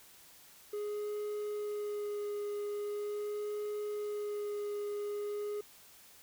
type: tone with vibrato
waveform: triangle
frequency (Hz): 415.3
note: G#4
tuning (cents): 0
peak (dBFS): -33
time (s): 0.73-5.61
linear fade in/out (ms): 5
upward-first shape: sine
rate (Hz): 0.42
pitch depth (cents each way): 13
effects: white hiss -58 dBFS RMS until 6.22 s